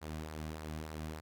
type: tone with flanger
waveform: sawtooth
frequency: 77.78 Hz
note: D#2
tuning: in tune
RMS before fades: -43 dBFS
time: 0.01-1.21 s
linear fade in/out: 20 ms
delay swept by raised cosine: 0.3 to 2.3 ms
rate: 3.4 Hz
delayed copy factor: -0.5
effects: none